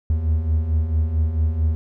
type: beating tone pair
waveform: triangle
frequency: 75.5 / 80 Hz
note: D2 / D#2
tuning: +48 / +49 cents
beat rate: 4.5 Hz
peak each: -23 / -16 dBFS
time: 0.1-1.75 s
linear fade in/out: 0 ms
effects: none